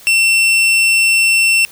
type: tone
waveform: 40% pulse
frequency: 2700 Hz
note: E7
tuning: 41 cents sharp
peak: -8 dBFS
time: 0.07-1.65 s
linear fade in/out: 0 ms
effects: white hiss -40 dBFS RMS until 1.71 s